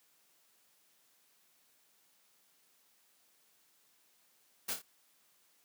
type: noise with echo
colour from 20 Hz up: white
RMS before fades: -36 dBFS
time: 4.68-4.74 s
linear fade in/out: 10 ms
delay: 27 ms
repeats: 3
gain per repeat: -6 dB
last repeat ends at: 4.821 s
effects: white hiss -70 dBFS RMS until 5.64 s + high-pass 150 Hz 12 dB/octave